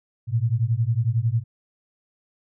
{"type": "beating tone pair", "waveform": "sine", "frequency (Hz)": [110, 121], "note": ["A2", "B2"], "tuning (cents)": [0, -35], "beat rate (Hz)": 11, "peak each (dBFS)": -22, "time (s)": [0.27, 1.44], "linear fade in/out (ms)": 50, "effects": []}